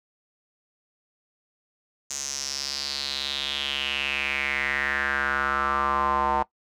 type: tone with band-pass filter sweep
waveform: square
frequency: 69.3 Hz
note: C#2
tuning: in tune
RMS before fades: -27 dBFS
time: 2.1-6.43 s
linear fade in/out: 5 ms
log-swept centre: 6600 to 890 Hz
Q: 5.3
effects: noise-tail reverb RT60 0.1 s tail -19 dB re dry